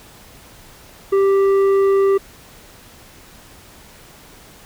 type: tone with tanh clipping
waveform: sine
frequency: 392 Hz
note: G4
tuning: in tune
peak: -13 dBFS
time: 1.12-2.18 s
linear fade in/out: 10 ms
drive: 8 dB
effects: pink hiss -44 dBFS RMS until 4.65 s